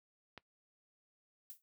click, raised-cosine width 0.3 ms, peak -32 dBFS, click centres 0.377 s
violet noise with exponential decay, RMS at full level -44 dBFS, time 1.5-1.62 s, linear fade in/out 0 ms, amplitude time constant 24 ms
effects noise-tail reverb RT60 0.1 s tail -20 dB re dry + high-pass 60 Hz 12 dB/octave

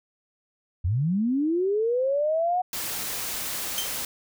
sine linear sweep, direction up, 77.78 to 740 Hz, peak -21 dBFS, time 0.84-2.62 s, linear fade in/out 10 ms
white noise, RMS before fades -31 dBFS, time 2.73-4.05 s, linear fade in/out 2 ms
sawtooth tone with exponential decay, 3136 Hz, G7, in tune, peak -20 dBFS, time 3.78-3.96 s, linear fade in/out 0 ms, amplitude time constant 39 ms
effects none

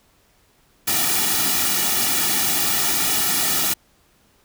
white noise with comb filter, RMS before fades -20 dBFS, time 0.87-3.74 s, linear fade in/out 10 ms, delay 1.9 ms, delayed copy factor -0.85, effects pink hiss -59 dBFS RMS until 4.44 s

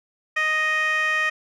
15% pulse tone with band-pass filter, 622.3 Hz, D#5, in tune, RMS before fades -22 dBFS, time 0.36-1.3 s, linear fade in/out 10 ms, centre 2000 Hz, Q 2.5, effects none

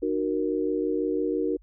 sine chord, D# minor, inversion none, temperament equal with one note detuned, 304 / 370 / 466.2 Hz, D#4 / F#4 / A#4, -40 / 0 / 0 cents, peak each -28 dBFS, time 0.02-1.57 s, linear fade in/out 10 ms, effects added 47 Hz sine -51 dBFS peak until 1.62 s

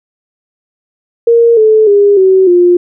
sine tone with pitch steps, 466.2 / 435 / 405.9 / 378.7 / 353.3 Hz, A#4 / A4 / G#4 / F#4 / F4, 0 / -20 / -40 / +40 / +20 cents, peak -3 dBFS, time 1.27-2.77 s, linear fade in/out 5 ms, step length 300 ms, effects none

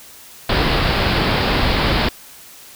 pink low-pass noise, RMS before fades -17 dBFS, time 0.49-2.09 s, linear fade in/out 5 ms, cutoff 5000 Hz, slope 96 dB/octave, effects white hiss -41 dBFS RMS until 2.75 s

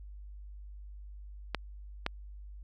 clicks, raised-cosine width 0.3 ms, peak -14 dBFS, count 2, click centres 1.547 / 2.064 s, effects added 50 Hz sine -44 dBFS peak until 2.63 s + Opus 48 kbps

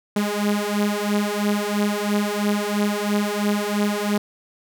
sawtooth beating tone pair, 205.1 / 208.1 Hz, G#3 / G#3, -21 / +4 cents, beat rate 3 Hz, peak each -19 / -19 dBFS, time 0.16-4.18 s, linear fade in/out 5 ms, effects none

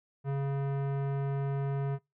sine tone with tanh clipping, 138.59 Hz, C#3, in tune, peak -31 dBFS, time 0.24-1.99 s, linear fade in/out 50 ms, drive 18 dB, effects noise-tail reverb RT60 0.2 s tail -24 dB re dry

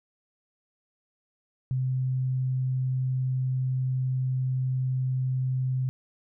sine tone, 129.4 Hz, C3, 19 cents flat, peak -24 dBFS, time 1.71-5.89 s, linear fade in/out 0 ms, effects none

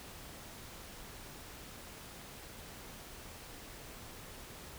silence, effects pink hiss -50 dBFS RMS until 4.78 s

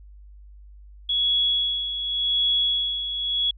sine tone with tremolo, 3358 Hz, G#7, 18 cents sharp, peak -18 dBFS, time 1.09-3.51 s, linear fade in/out 5 ms, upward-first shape sine, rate 0.88 Hz, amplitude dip 60%, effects added 50 Hz sine -43 dBFS peak until 3.57 s

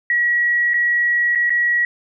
sine tone with dropouts, 1918 Hz, A#6, 49 cents sharp, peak -14 dBFS, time 0.1-1.85 s, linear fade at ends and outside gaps 2 ms, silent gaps 0.736-0.741 / 1.351-1.356 / 1.496-1.503 s, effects none

